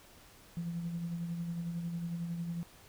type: tone with tremolo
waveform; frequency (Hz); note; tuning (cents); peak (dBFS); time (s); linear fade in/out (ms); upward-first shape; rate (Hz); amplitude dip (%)
sine; 170; F3; -46; -32; 0.57-2.63; 0; sine; 11; 45
effects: tanh soft clip ceiling -29 dBFS + pink hiss -58 dBFS RMS until 2.88 s